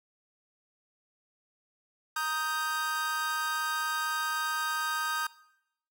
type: chord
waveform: 45% pulse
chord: Eb major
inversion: second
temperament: equal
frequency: 932.3 / 1244.5 / 1568 Hz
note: Bb5 / Eb6 / G6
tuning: 0 / 0 / 0 cents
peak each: -37 / -33 / -33 dBFS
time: 2.16-5.27 s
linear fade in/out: 5 ms
effects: noise-tail reverb RT60 0.8 s tail -20 dB re dry